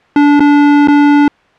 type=tone with dropouts; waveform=square; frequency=290 Hz; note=D4; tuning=22 cents flat; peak=-5 dBFS; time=0.16-1.28 s; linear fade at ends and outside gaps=2 ms; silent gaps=0.396-0.404 / 0.874-0.883 s; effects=white hiss -48 dBFS RMS until 1.58 s + low-pass 2000 Hz 12 dB/octave